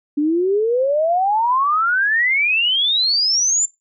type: exponential sweep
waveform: sine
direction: up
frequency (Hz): 285.9 to 7330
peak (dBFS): -14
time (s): 0.17-3.66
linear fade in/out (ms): 10
effects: noise-tail reverb RT60 0.2 s tail -21 dB re dry